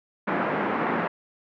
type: band-pass noise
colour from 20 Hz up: pink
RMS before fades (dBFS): -26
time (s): 0.27-1.08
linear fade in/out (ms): 10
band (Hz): 190 to 1900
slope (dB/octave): 24
effects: none